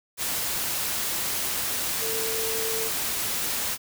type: tone in noise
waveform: sine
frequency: 447.6 Hz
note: A4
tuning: 30 cents sharp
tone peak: -31 dBFS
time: 2-2.91 s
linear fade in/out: 50 ms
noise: white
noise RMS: -28 dBFS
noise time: 0.17-3.78 s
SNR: -6 dB
effects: none

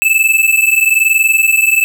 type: tone pair together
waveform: square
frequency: 2616 / 2637 Hz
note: E7 / E7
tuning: -14 / 0 cents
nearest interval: unison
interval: 14 cents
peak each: -12 dBFS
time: 0.02-1.84 s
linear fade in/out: 0 ms
effects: none

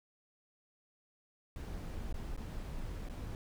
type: noise with dropouts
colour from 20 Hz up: brown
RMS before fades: -41 dBFS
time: 1.56-3.35 s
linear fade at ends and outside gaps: 1 ms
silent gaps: 2.126-2.142 / 2.365-2.375 / 3.087-3.097 s
effects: none

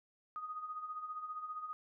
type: tone with tremolo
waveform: sine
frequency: 1244.5 Hz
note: D#6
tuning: in tune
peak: -38 dBFS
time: 0.36-1.73 s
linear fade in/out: 0 ms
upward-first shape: sine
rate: 15 Hz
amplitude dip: 60%
effects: none

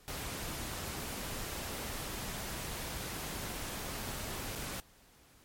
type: noise with dropouts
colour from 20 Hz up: pink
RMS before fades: -40 dBFS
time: 0.08-4.8 s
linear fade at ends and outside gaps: 0 ms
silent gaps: 4.552-4.557 s
effects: pink hiss -62 dBFS RMS until 5.44 s + MP3 64 kbps

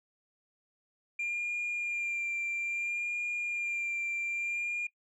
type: tone with vibrato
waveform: sine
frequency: 2393 Hz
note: D7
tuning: 32 cents sharp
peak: -29 dBFS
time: 1.19-4.87 s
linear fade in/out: 5 ms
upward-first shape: sine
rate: 0.6 Hz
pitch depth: 20 cents each way
effects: noise-tail reverb RT60 0.1 s tail -21 dB re dry + tanh soft clip ceiling -29 dBFS

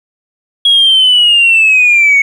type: linear sweep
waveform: sine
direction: down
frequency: 3322 to 2200 Hz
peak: -3 dBFS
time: 0.65-2.22 s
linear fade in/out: 5 ms
effects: tanh soft clip ceiling -1 dBFS + 7-bit

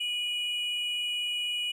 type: tone pair together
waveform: triangle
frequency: 2457 / 2921 Hz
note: D#7 / F#7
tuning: -22 / -23 cents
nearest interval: minor third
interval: 299 cents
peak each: -34 / -28 dBFS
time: 0-1.72 s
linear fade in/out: 10 ms
effects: none

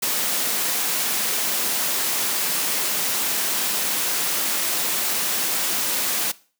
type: high-pass noise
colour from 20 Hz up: white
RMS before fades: -23 dBFS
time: 0.02-6.32 s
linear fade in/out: 10 ms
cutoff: 160 Hz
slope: 24 dB/octave
effects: noise-tail reverb RT60 0.4 s tail -20 dB re dry

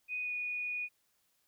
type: tone with pitch glide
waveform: sine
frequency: 2489 to 2463 Hz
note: D#7 to D#7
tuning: 0 to -18 cents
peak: -34 dBFS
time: 0.08-0.89 s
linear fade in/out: 50 ms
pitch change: -18 cents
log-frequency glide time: 0.21-0.32 s
effects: white hiss -75 dBFS RMS until 1.47 s

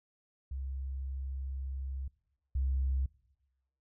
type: tone pair in turn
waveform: sine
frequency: 66.9 / 66.51 Hz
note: C2 / C2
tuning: +39 / +29 cents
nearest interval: unison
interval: 10 cents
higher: first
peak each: -35 / -27 dBFS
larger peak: second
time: 0.51-2.08 / 2.55-3.06 s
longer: first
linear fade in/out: 5 ms
effects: noise-tail reverb RT60 1.0 s tail -23 dB re dry + tanh soft clip ceiling -24 dBFS

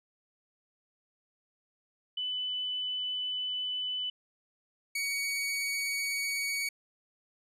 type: tone pair in turn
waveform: sine / sawtooth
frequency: 2998 / 2246 Hz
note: F#7 / C#7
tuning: +22 / +22 cents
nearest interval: perfect fourth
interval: 500 cents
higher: first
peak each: -31 / -27 dBFS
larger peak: second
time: 2.17-4.1 / 4.95-6.69 s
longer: first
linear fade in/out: 5 ms
effects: resampled to 32000 Hz

